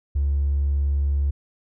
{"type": "tone with hard clipping", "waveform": "sine", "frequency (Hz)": 70.7, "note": "C#2", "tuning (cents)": 35, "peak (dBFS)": -19, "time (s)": [0.15, 1.31], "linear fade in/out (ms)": 10, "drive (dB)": 1, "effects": []}